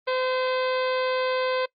harmonic tone with a mistuned harmonic, 513 Hz, C5, 34 cents flat, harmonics 1 / 2 / 3 / 4 / 5 / 6 / 7 / 8 / 9, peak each -24 / -30 / -34 / -36 / -38 / -40 / -41 / -42 / -43 dBFS, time 0.07-1.66 s, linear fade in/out 10 ms, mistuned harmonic 6, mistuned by +66 cents, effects noise-tail reverb RT60 0.1 s tail -22 dB re dry + Opus 24 kbps

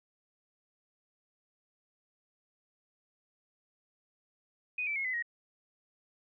sine tone with pitch steps, 2489 / 2322 / 2167 / 2022 / 1886.3 Hz, D#7 / D7 / C#7 / B6 / A#6, 0 / -20 / -40 / +40 / +20 cents, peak -31 dBFS, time 4.78-5.225 s, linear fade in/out 5 ms, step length 89 ms, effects none

